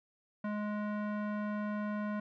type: tone with low-pass filter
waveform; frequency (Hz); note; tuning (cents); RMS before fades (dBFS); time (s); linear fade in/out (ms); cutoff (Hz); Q
square; 209.2; G#3; +13; -36; 0.44-2.2; 5; 1500; 1.6
effects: none